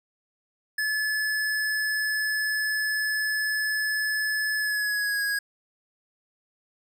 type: tone with pitch glide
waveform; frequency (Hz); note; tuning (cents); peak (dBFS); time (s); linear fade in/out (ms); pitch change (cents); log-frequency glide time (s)
square; 1722 to 1650.9; A6 to G#6; -38 to -11; -25; 0.78-5.39; 5; -73; 4.56-5.22
effects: none